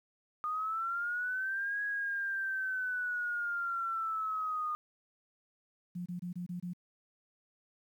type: linear two-way sweep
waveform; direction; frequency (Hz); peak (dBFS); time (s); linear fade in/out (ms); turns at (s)
sine; up then down; 1221 to 1661.2 to 1221; -32; 0.44-4.75; 0; 1.82
type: tone bursts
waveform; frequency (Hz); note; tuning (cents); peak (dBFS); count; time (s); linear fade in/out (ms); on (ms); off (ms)
sine; 177.4; F3; +27; -36; 6; 5.95-6.735; 10; 110; 25
effects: 11-bit